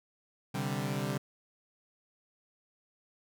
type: chord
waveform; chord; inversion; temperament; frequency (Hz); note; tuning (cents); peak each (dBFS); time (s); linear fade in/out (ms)
sawtooth; C suspended second; none; equal; 130.81 / 146.83 / 196; C3 / D3 / G3; 0 / 0 / 0; -32; 0.54-1.18; 10
effects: none